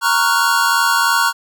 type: chord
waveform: square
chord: Gb major seventh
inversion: first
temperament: equal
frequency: 932.3 / 1108.7 / 1396.9 / 1480 Hz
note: Bb5 / Db6 / F6 / Gb6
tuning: 0 / 0 / 0 / 0 cents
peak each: -19 dBFS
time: 0.01-1.33 s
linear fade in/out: 50 ms
effects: none